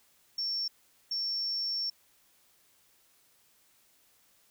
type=tone bursts at uneven times; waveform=sine; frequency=5450 Hz; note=F8; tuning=43 cents flat; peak=-29 dBFS; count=2; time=0.38-0.68 / 1.11-1.9 s; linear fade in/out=5 ms; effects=tanh soft clip ceiling -25 dBFS + white hiss -66 dBFS RMS until 4.5 s